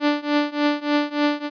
sawtooth tone with tremolo, 293.7 Hz, D4, in tune, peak -11 dBFS, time 0-1.5 s, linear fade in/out 50 ms, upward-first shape triangle, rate 3.4 Hz, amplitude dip 95%, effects resampled to 11025 Hz

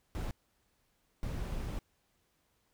brown noise bursts at uneven times, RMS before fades -37 dBFS, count 2, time 0.15-0.31 / 1.23-1.79 s, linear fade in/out 0 ms, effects pink hiss -75 dBFS RMS until 2.73 s

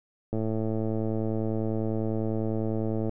click train, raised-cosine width 2 ms, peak -17 dBFS, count 305, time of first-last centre 0.33-3.094 s, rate 110 Hz, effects none

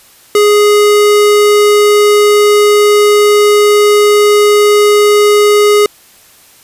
square tone, 415.3 Hz, G#4, in tune, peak -5 dBFS, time 0.35-5.86 s, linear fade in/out 2 ms, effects white hiss -42 dBFS RMS until 6.63 s + resampled to 32000 Hz

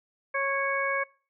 harmonic tone with a mistuned harmonic, 550 Hz, C#5, 14 cents flat, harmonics 1 / 2 / 3 / 4, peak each -31 / -31 / -31 / -31 dBFS, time 0.34-1.04 s, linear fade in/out 10 ms, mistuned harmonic 4, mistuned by +17 cents, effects noise-tail reverb RT60 0.4 s tail -24 dB re dry

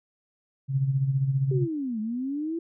sine tone with tremolo, 135.4 Hz, C#3, 40 cents flat, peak -19 dBFS, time 0.68-1.68 s, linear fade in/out 50 ms, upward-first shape sine, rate 15 Hz, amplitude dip 60%
sine linear two-way sweep, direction down then up, 392 to 210 to 339.5 Hz, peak -27 dBFS, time 1.51-2.59 s, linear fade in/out 5 ms, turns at 2 s
effects none

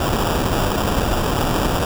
pink noise with sample-and-hold, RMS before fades -19 dBFS, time 0-1.85 s, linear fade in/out 2 ms, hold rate 2100 Hz, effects none

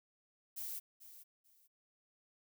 violet noise with echo, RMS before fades -43 dBFS, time 0.56-0.8 s, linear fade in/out 20 ms, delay 440 ms, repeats 2, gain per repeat -13 dB, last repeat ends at 1.68 s, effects none

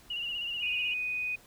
sine tone with vibrato, 2841 Hz, F7, 29 cents sharp, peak -32 dBFS, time 0.1-0.94 s, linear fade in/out 5 ms, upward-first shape sine, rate 16 Hz, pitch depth 52 cents each way
sine tone, 2489 Hz, D#7, in tune, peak -30 dBFS, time 0.62-1.36 s, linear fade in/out 10 ms
effects pink hiss -57 dBFS RMS until 1.46 s

